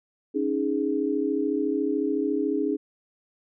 sine chord, C# suspended second, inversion none, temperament equal, 277.2 / 311.1 / 415.3 Hz, C#4 / D#4 / G#4, 0 / 0 / 0 cents, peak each -27 dBFS, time 0.34-2.77 s, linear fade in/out 20 ms, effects none

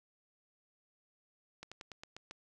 slowing click train, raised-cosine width 0.2 ms, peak -29 dBFS, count 7, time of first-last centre 1.63-2.311 s, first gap 86 ms, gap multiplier 1.11, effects none

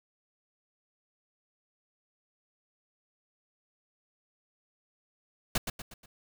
pink noise with echo, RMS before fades -27 dBFS, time 5.55-5.58 s, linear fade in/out 5 ms, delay 120 ms, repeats 4, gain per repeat -7 dB, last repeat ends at 6.06 s, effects none

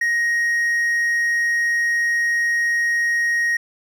triangle tone, 1877 Hz, A#6, 11 cents sharp, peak -15 dBFS, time 0.01-3.57 s, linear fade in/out 5 ms, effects none

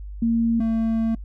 sine / triangle tone pair in turn, 230 / 225.3 Hz, A#3 / A3, -23 / +41 cents, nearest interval unison, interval 36 cents, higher first, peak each -17 dBFS, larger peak neither, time 0.22-0.6 / 0.6-1.15 s, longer second, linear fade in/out 5 ms, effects noise-tail reverb RT60 0.1 s tail -24 dB re dry + added 50 Hz sine -32 dBFS peak until 1.24 s

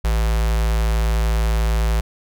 square tone with notch filter, 55.4 Hz, A1, 13 cents sharp, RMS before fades -18 dBFS, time 0.04-2.01 s, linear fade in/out 10 ms, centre 250 Hz, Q 1.1, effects none

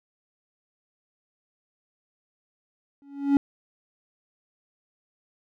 triangle tone with exponential growth, 280.5 Hz, C#4, 21 cents sharp, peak -11 dBFS, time 3.02-3.37 s, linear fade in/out 1 ms, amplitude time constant 76 ms, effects none

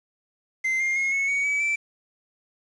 triangle tone with pitch steps, 2076 / 2116 / 2157 / 2198 / 2240 / 2284 / 2328 Hz, C7 / C7 / C#7 / C#7 / C#7 / D7 / D7, -14 / +19 / -48 / -15 / +18 / -49 / -16 cents, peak -20 dBFS, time 0.64-1.76 s, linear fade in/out 10 ms, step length 160 ms, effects resampled to 22050 Hz + 8-bit

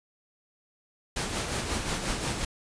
pink noise with tremolo, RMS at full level -29 dBFS, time 1.16-2.45 s, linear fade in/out 5 ms, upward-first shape sine, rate 5.6 Hz, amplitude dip 45%, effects resampled to 22050 Hz

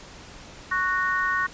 sine chord, F# major, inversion second, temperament just, 1110 / 1480 / 1850 Hz, C#6 / F#6 / A#6, +2 / 0 / -14 cents, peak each -26 dBFS, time 0.71-1.47 s, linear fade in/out 10 ms, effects pink hiss -44 dBFS RMS until 1.53 s + resampled to 16000 Hz

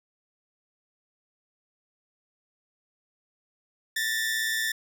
sawtooth tone pair together, 1771.5 / 1889 Hz, A6 / A#6, +11 / +22 cents, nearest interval minor second, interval 111 cents, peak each -23 / -30 dBFS, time 3.96-4.72 s, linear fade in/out 5 ms, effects none

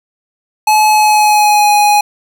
square tone with pitch glide, 856 to 830.7 Hz, A5 to G#5, -48 to 0 cents, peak -7 dBFS, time 0.67-2.01 s, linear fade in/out 5 ms, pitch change -52 cents, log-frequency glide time 0.88-1.73 s, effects none

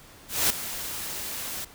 white noise with ADSR envelope, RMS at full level -21 dBFS, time 0.28-1.65 s, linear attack 220 ms, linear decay 6 ms, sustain -13 dB, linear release 9 ms, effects pink hiss -50 dBFS RMS until 1.74 s

